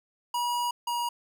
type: tone pair in turn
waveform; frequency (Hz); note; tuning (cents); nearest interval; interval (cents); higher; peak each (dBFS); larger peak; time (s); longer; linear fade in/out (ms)
square; 964 / 955.1; B5 / A#5; -42 / +42; unison; 16; first; -27 / -28; first; 0.34-0.71 / 0.87-1.09; first; 5
effects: none